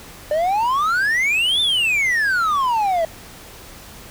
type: exponential two-way sweep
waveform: triangle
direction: up then down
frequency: 587.3 to 3605 to 637 Hz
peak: -14 dBFS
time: 0.31-3.05 s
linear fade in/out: 2 ms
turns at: 1.61 s
effects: pink hiss -40 dBFS RMS until 4.1 s